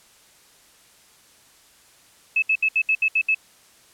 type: tone bursts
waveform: sine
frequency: 2600 Hz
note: E7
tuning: 24 cents flat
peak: -16 dBFS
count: 8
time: 2.36-3.347 s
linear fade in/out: 5 ms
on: 63 ms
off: 69 ms
effects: white hiss -54 dBFS RMS until 3.93 s + low-pass 11000 Hz 12 dB/octave